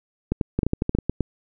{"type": "clicks", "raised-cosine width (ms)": 3, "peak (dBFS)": -8, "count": 12, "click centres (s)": [0.32, 0.412, 0.59, 0.632, 0.666, 0.734, 0.821, 0.894, 0.95, 0.987, 1.096, 1.207], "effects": []}